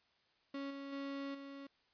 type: tone with level steps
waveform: 35% pulse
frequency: 277.2 Hz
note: C#4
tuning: in tune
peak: -39 / -43 / -39 / -46 dBFS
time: 0.54-1.67 s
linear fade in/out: 5 ms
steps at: 0.7 / 0.92 / 1.34 s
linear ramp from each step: 10 ms
effects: white hiss -74 dBFS RMS until 1.93 s + resampled to 11025 Hz